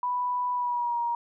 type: tone with pitch glide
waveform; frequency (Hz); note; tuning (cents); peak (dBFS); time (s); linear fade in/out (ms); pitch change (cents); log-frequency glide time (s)
sine; 987.8 to 944.8; B5 to A#5; 0 to +23; -25; 0.03-1.15; 2; -77; 0.53-1
effects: none